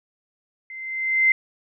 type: tone with level ramp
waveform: sine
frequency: 2076 Hz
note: C7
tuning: 14 cents flat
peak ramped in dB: -35 to -12 dBFS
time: 0.7-1.32 s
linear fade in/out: 2 ms
effects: none